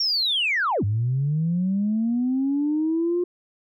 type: linear two-way sweep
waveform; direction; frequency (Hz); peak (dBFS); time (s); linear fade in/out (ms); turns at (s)
sine; down then up; 5588 to 98 to 357.6; -19; 0-3.24; 5; 0.84
effects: tanh soft clip ceiling -15 dBFS